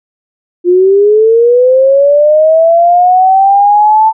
sine linear sweep, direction up, 348.3 to 888 Hz, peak -3 dBFS, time 0.64-4.13 s, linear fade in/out 50 ms, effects none

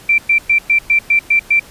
sine tone bursts, 2349 Hz, D7, in tune, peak -8 dBFS, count 8, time 0.09-1.596 s, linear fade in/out 5 ms, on 92 ms, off 110 ms, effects pink hiss -40 dBFS RMS until 1.7 s + resampled to 32000 Hz

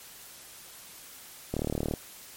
click train, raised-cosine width 2 ms, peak -16 dBFS, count 16, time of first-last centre 1.54-1.938 s, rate 37.7 Hz, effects white hiss -48 dBFS RMS until 2.36 s + MP3 64 kbps

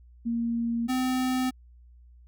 sine / square tone pair in turn, 233.1 / 256.5 Hz, A#3 / C4, 0 / -34 cents, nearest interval major second, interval 166 cents, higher second, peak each -25 dBFS, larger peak neither, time 0.25-0.88 / 0.88-1.51 s, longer neither, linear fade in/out 20 ms, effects added 60 Hz sine -50 dBFS peak until 2.27 s

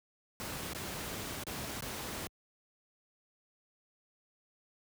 pink noise with dropouts, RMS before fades -40 dBFS, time 0.4-2.27 s, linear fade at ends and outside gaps 0 ms, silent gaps 0.733-0.748 / 1.436-1.468 / 1.807-1.823 s, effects high-pass 60 Hz 12 dB/octave

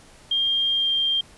sine tone with pitch glide, 3205 to 3187 Hz, G7 to G7, +38 to +28 cents, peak -19 dBFS, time 0.31-1.21 s, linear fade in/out 5 ms, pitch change -10 cents, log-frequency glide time 0.74-0.91 s, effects pink hiss -50 dBFS RMS until 1.37 s + resampled to 24000 Hz

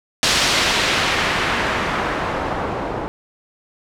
white noise with low-pass filter sweep, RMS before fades -20 dBFS, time 0.23-3.08 s, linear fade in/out 0 ms, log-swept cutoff 5200 to 680 Hz, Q 0.87, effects none

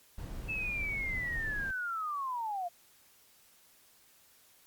brown noise, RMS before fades -41 dBFS, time 0.18-1.71 s, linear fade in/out 5 ms
sine linear sweep, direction down, 2637 to 679 Hz, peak -33 dBFS, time 0.48-2.69 s, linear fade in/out 20 ms
effects white hiss -63 dBFS RMS until 4.66 s + Opus 48 kbps

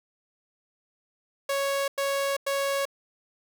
sawtooth tone bursts, 554.4 Hz, C#5, in tune, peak -21 dBFS, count 3, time 1.49-2.854 s, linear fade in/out 5 ms, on 390 ms, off 97 ms, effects none

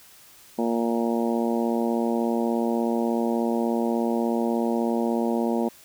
harmonic tone, 116.54 Hz, A#2, in tune, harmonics 2 / 3 / 4 / 5 / 6 / 7 / 8, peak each -24 / -28 / -30 / -32 / -34 / -35 / -36 dBFS, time 0.58-5.69 s, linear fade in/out 10 ms, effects white hiss -51 dBFS RMS until 5.84 s

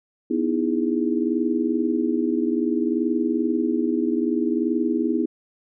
sine chord, E major seventh, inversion second, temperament just, 247.2 / 309 / 329.6 / 412 Hz, B3 / D#4 / E4 / G#4, +2 / -12 / 0 / -14 cents, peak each -24 / -25 / -24 / -28 dBFS, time 0.3-5.26 s, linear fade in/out 10 ms, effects none

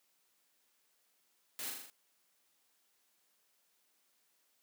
white noise with echo, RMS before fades -42 dBFS, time 1.59-1.7 s, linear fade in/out 0 ms, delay 40 ms, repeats 5, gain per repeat -3 dB, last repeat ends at 1.9 s, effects white hiss -75 dBFS RMS until 4.62 s + high-pass 200 Hz 12 dB/octave

